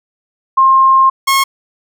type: tone pair in turn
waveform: sine / sawtooth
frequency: 1063 / 1084.1 Hz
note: C6 / C#6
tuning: +27 / -39 cents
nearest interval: unison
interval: 34 cents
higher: second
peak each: -5 dBFS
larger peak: neither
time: 0.57-1.1 / 1.27-1.44 s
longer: first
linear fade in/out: 10 ms
effects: none